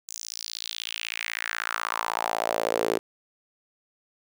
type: tone with high-pass filter sweep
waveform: sawtooth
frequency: 56.2 Hz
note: A1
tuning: 37 cents sharp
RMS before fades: -30 dBFS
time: 0.08-2.99 s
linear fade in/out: 10 ms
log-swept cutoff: 6800 to 390 Hz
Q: 3.3
effects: none